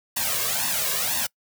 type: noise with flanger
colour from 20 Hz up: white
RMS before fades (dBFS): -25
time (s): 0.16-1.27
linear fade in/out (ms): 10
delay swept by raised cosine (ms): 1.1 to 1.83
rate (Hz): 2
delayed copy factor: +1
effects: noise-tail reverb RT60 0.1 s tail -25 dB re dry + high-pass 100 Hz 12 dB/octave

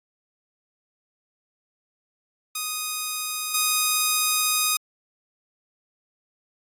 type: tone with level steps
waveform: 5% pulse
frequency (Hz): 1244.5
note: D#6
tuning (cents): 0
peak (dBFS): -15 / -8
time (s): 2.55-4.77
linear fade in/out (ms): 5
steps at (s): 3.54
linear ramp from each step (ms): 5
effects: AAC 64 kbps

